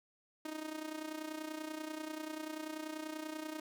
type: tone with amplitude modulation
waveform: sawtooth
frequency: 311.1 Hz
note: D#4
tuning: in tune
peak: -34 dBFS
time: 0.45-3.6 s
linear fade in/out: 5 ms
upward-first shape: sine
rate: 30.3 Hz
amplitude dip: 70%
effects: none